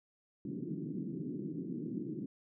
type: band-pass noise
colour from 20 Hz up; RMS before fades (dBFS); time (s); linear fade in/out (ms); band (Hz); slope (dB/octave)
white; -40; 0.45-2.26; 2; 140 to 340; 48
effects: none